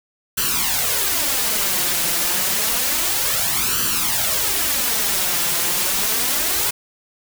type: noise with flanger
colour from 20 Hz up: white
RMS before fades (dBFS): -20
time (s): 0.37-6.71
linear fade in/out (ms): 10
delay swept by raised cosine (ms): 0.67 to 5.87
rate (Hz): 0.29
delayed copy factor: +0.7
effects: none